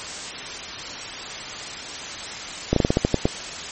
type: slowing click train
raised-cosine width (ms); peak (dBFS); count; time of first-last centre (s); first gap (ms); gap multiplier
2; -3; 9; 2.73-3.255; 33; 1.19
effects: white hiss -32 dBFS RMS until 3.71 s + MP3 32 kbps

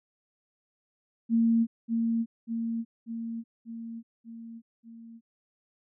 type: tone with echo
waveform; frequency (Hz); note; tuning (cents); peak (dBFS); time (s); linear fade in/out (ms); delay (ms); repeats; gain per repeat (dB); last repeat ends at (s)
sine; 229.2; A#3; -29; -20; 1.29-1.67; 50; 590; 6; -4; 5.21
effects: none

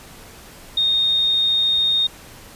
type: tone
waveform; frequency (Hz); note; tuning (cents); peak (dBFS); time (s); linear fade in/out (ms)
sine; 3693; A#7; -17; -15; 0.77-2.07; 5
effects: pink hiss -42 dBFS RMS until 2.55 s + resampled to 32000 Hz

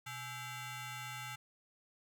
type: ring-modulated tone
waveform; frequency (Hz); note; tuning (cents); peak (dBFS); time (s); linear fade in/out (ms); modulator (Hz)
15% pulse; 723; F#5; -40; -33; 0.06-1.36; 10; 596
effects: none

